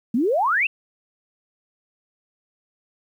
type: exponential sweep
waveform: sine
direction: up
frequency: 214.7 to 2794 Hz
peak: -17 dBFS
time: 0.14-0.67 s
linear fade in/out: 5 ms
effects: 9-bit